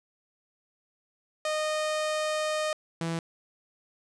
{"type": "tone pair in turn", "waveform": "sawtooth", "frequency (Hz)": [616, 165.72], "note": ["D#5", "E3"], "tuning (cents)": [-17, 9], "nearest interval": "octave + major seventh", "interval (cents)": 2274, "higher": "first", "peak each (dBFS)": [-23, -25], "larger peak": "first", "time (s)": [[1.45, 2.73], [3.01, 3.19]], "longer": "first", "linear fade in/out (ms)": 2, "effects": ["resampled to 22050 Hz", "10-bit"]}